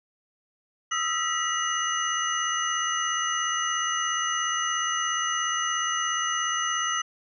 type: tone cluster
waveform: sine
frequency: 1261 / 1338 / 1943 / 2890 / 6110 Hz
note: D#6 / E6 / B6 / F#7 / G8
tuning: +23 / +25 / -29 / -41 / -45 cents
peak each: -31 dBFS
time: 0.91-7.02 s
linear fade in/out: 10 ms
effects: none